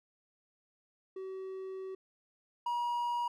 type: tone pair in turn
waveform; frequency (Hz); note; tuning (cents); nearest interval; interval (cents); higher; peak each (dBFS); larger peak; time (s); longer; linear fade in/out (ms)
triangle; 380 / 957.5; F#4 / A#5; +46 / +46; octave + major third; 1600; second; -37 / -29; second; 1.16-1.95 / 2.66-3.28; first; 5
effects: none